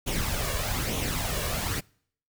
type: noise with flanger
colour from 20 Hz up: pink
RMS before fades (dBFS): -29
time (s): 0.06-1.81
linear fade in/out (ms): 20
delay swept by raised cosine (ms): 0.3 to 1.8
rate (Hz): 1.1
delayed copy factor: +0.55
effects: noise-tail reverb RT60 0.6 s tail -26 dB re dry